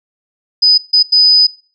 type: tone bursts at uneven times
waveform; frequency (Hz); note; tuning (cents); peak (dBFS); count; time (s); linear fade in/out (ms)
sine; 4993; D#8; +5; -5; 3; 0.62-0.78 / 0.93-1.03 / 1.12-1.47; 10
effects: noise-tail reverb RT60 0.4 s tail -21 dB re dry